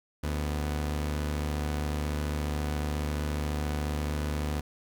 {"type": "tone pair together", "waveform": "sawtooth", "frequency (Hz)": [74.35, 247.5], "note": ["D2", "B3"], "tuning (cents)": [22, 4], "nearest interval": "octave + major sixth", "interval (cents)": 2082, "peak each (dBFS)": [-25, -35], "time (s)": [0.23, 4.61], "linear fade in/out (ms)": 10, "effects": []}